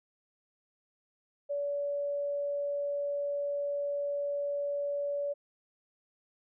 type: tone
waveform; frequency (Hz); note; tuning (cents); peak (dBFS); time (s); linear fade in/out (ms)
sine; 572; D5; -46; -30; 1.49-5.34; 20
effects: none